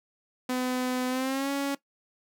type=tone with pitch glide; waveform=sawtooth; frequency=252.9 to 279 Hz; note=B3 to C#4; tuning=+41 to +11 cents; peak=-23 dBFS; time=0.49-1.75 s; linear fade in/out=5 ms; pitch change=+170 cents; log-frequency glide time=1.08-1.51 s; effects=noise-tail reverb RT60 0.1 s tail -18 dB re dry